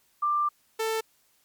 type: tone pair in turn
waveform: sine / sawtooth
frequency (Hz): 1185 / 443.9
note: D6 / A4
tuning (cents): +15 / +15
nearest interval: octave + perfect fourth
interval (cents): 1700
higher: first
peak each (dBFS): -22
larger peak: neither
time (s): 0.22-0.49 / 0.79-1.01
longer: first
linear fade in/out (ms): 10
effects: white hiss -66 dBFS RMS until 1.44 s + MP3 96 kbps